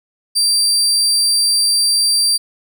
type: tone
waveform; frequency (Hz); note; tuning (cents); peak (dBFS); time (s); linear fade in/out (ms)
30% pulse; 4699; D8; 0; -9; 0.35-2.38; 20
effects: none